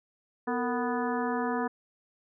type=harmonic tone with a mistuned harmonic; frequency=246.9 Hz; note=B3; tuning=in tune; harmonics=1 / 2 / 3 / 4 / 5 / 6 / 7; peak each=-31 / -33 / -35 / -35 / -39 / -41 / -40 dBFS; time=0.47-1.68 s; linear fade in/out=10 ms; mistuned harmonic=2; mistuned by=-120 cents; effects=none